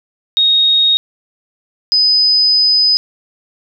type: tone pair in turn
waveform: sine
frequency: 3739 / 5010 Hz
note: A#7 / D#8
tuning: +4 / +11 cents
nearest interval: perfect fourth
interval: 507 cents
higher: second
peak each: -8 dBFS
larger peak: neither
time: 0.37-0.97 / 1.92-2.97 s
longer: second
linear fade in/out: 0 ms
effects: none